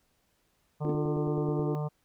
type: harmonic tone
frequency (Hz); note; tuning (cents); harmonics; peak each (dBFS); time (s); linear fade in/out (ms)
150; D3; +37; 1 / 3 / 4 / 5 / 6 / 7 / 8; -30 / -40 / -42 / -44 / -46 / -47 / -48; 0.8-1.89; 20
type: chord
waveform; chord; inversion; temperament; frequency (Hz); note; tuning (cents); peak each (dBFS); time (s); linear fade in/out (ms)
sine; D minor; none; equal; 293.7 / 349.2 / 440; D4 / F4 / A4; 0 / 0 / 0; -34; 0.85-1.75; 0
type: tone with exponential decay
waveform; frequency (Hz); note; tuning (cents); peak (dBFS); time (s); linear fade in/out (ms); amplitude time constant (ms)
triangle; 247.5; B3; +4; -27; 0.89-0.96; 2; 15
type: click train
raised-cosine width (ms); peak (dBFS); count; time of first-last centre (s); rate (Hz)
2; -27; 7; 0.95-1.595; 9.3
effects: pink hiss -72 dBFS RMS until 2.04 s